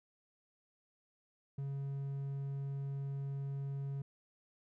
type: tone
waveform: triangle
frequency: 138.5 Hz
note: C#3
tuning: 1 cent flat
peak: -35 dBFS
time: 1.58-4.02 s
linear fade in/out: 5 ms
effects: none